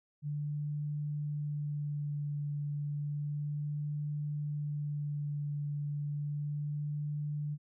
sine tone with vibrato, 146.83 Hz, D3, in tune, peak -33 dBFS, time 0.22-7.58 s, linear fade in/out 50 ms, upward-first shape sine, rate 0.32 Hz, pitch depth 13 cents each way, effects none

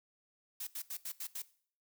blue noise bursts at uneven times, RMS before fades -41 dBFS, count 6, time 0.6-0.67 / 0.75-0.82 / 0.9-0.97 / 1.05-1.12 / 1.2-1.27 / 1.35-1.42 s, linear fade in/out 5 ms, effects noise-tail reverb RT60 0.5 s tail -18 dB re dry

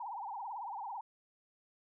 sine tone with vibrato, 874 Hz, A5, 12 cents flat, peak -39 dBFS, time 0-1.01 s, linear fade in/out 5 ms, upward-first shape triangle, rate 18 Hz, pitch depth 240 cents each way, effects none

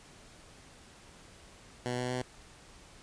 10% pulse tone with pitch steps, 123.47 / 124.76 / 126.06 Hz, B2 / B2 / B2, 0 / +18 / +36 cents, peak -24 dBFS, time 1.86-2.22 s, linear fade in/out 0 ms, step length 120 ms, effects pink hiss -55 dBFS RMS until 3.02 s + resampled to 22050 Hz

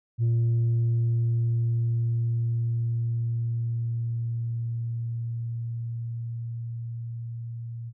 sine tone with level ramp, 116.54 Hz, A#2, in tune, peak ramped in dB -17 to -33 dBFS, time 0.18-7.93 s, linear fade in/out 50 ms, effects tanh soft clip ceiling -19 dBFS

